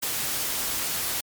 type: noise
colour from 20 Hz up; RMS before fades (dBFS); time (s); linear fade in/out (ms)
white; -28; 0.02-1.21; 10
effects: MP3 96 kbps